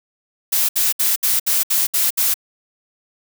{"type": "noise bursts", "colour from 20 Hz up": "blue", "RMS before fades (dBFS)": -17, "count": 8, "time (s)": [0.52, 2.342], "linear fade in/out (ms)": 10, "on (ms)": 170, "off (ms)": 66, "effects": []}